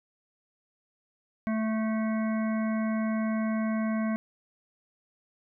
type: harmonic tone with a mistuned harmonic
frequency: 220 Hz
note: A3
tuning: in tune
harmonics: 1 / 3 / 5 / 7 / 9 / 10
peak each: -26 / -36 / -40 / -43 / -45 / -46 dBFS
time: 1.47-4.16 s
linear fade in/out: 0 ms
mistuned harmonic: 9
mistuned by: -34 cents
effects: none